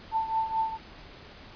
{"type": "tone with tremolo", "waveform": "sine", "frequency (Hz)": 889, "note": "A5", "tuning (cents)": 18, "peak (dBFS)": -22, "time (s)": [0.11, 0.78], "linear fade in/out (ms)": 50, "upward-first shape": "triangle", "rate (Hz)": 4.6, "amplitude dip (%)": 80, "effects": ["pink hiss -48 dBFS RMS until 1.55 s", "resampled to 11025 Hz"]}